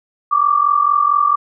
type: tone pair together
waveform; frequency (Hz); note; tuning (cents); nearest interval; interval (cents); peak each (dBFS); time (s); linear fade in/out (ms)
sine; 1146.6 / 1191; D6 / D6; -42 / +24; minor second; 66; -14; 0.31-1.36; 10
effects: none